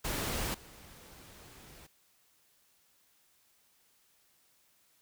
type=noise with level steps; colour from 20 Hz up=pink; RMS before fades=-35 / -54 dBFS; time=0.04-1.87 s; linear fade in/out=10 ms; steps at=0.54 s; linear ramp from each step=5 ms; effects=white hiss -69 dBFS RMS until 5.01 s